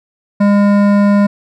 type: tone with hard clipping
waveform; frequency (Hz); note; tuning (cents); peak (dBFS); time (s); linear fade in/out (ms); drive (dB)
sine; 203; G#3; -39; -9; 0.4-1.27; 10; 14
effects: none